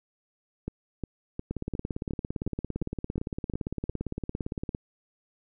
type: two click trains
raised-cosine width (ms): 3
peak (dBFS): -19 / -18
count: 10 / 58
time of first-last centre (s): 0.68-3.894 / 1.51-4.749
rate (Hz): 2.8 / 17.6
effects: none